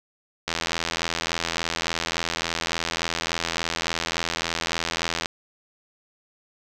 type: click train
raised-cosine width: 0.2 ms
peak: -7 dBFS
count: 400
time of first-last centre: 0.48-5.258 s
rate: 83.5 Hz
effects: none